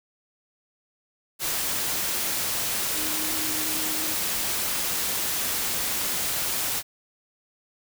sine tone in noise, 311.1 Hz, D#4, in tune, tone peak -36 dBFS, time 2.93-4.17 s, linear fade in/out 50 ms, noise white, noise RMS -27 dBFS, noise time 1.39-6.83 s, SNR -12 dB, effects none

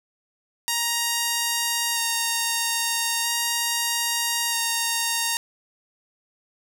5% pulse tone with vibrato, 932.3 Hz, A#5, in tune, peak -10 dBFS, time 0.68-5.37 s, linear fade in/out 0 ms, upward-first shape square, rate 0.39 Hz, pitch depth 10 cents each way, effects none

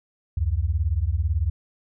sine beating tone pair, 70 / 88 Hz, C#2 / F2, +18 / +14 cents, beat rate 18 Hz, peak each -23 dBFS, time 0.37-1.5 s, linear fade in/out 5 ms, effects none

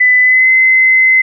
sine tone with pitch glide, 2001 to 2051 Hz, B6 to C7, +22 to -35 cents, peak -5 dBFS, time 0-1.22 s, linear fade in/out 10 ms, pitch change +43 cents, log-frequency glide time 0.22-0.5 s, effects none

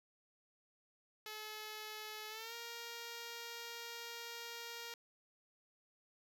5% pulse tone with pitch glide, 429.1 to 467.9 Hz, A4 to A#4, -43 to +6 cents, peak -34 dBFS, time 1.26-4.94 s, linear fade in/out 2 ms, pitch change +149 cents, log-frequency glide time 2.29-2.54 s, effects none

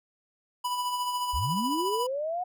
square tone with tremolo, 987.8 Hz, B5, in tune, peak -27 dBFS, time 0.64-2.07 s, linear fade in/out 10 ms, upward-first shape sine, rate 14 Hz, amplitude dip 40%
sine linear sweep, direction up, 47.69 to 740 Hz, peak -28 dBFS, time 1.33-2.44 s, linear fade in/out 10 ms
effects none

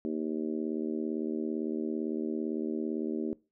harmonic tone, 77.78 Hz, D#2, in tune, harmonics 3 / 4 / 5 / 6 / 7 / 8, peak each -34 / -35 / -36 / -48 / -46 / -51 dBFS, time 0.05-3.33 s, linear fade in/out 0 ms, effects noise-tail reverb RT60 0.3 s tail -23 dB re dry

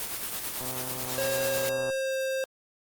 white noise with tremolo, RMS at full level -32 dBFS, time 0-1.69 s, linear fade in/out 0 ms, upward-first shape sine, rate 9.1 Hz, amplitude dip 40%
click train, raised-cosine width 1 ms, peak -25 dBFS, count 166, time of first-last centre 0.61-1.899 s, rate 128 Hz
square tone with pitch glide, 541 to 529.9 Hz, C#5 to C5, -42 to +22 cents, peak -28 dBFS, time 1.18-2.44 s, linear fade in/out 0 ms, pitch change -36 cents, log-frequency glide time 1.47-2.17 s
effects Opus 24 kbps

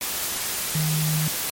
sine tone in noise, 155.56 Hz, D#3, in tune, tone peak -21 dBFS, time 0.75-1.28 s, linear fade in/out 2 ms, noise white, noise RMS -27 dBFS, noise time 0.01-1.5 s, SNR +3 dB, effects MP3 64 kbps

